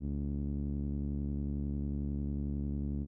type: tone with low-pass filter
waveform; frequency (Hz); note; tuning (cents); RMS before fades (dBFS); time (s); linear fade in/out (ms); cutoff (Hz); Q
sawtooth; 71.1; C#2; +45; -35; 0-3.07; 50; 250; 2.5
effects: none